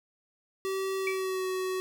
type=tone with pitch glide; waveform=square; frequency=384.2 to 373.5 Hz; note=G4 to F#4; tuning=-35 to +16 cents; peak=-30 dBFS; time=0.65-1.8 s; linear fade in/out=0 ms; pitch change=-49 cents; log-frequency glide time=0.97-1.46 s
type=tone with exponential decay; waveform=sine; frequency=2313 Hz; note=D7; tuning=27 cents flat; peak=-26 dBFS; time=1.07-1.25 s; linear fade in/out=2 ms; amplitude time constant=38 ms
effects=none